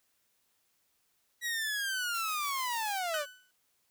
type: linear sweep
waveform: sawtooth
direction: down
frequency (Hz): 1933 to 556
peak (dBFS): -28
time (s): 1.41-3.26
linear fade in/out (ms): 50
type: noise with tremolo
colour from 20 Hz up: blue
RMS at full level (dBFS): -43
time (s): 2.14-2.99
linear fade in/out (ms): 5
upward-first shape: square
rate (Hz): 7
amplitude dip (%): 30
type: tone with exponential decay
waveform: 30% pulse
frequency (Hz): 1498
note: F#6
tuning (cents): +21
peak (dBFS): -29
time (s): 3.14-3.51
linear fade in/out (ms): 1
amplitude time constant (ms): 80
effects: white hiss -74 dBFS RMS until 3.9 s